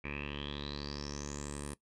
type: tone with low-pass filter sweep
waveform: 10% pulse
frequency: 72.1 Hz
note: D2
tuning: 31 cents flat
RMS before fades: -41 dBFS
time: 0.04-1.74 s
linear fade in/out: 5 ms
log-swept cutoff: 2300 to 9700 Hz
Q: 9.9
effects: noise-tail reverb RT60 0.1 s tail -19 dB re dry